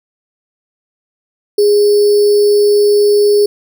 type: tone with sample-and-hold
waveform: sine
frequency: 412.1 Hz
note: G#4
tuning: 13 cents flat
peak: -6 dBFS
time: 1.58-3.46 s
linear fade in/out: 5 ms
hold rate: 4900 Hz
effects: none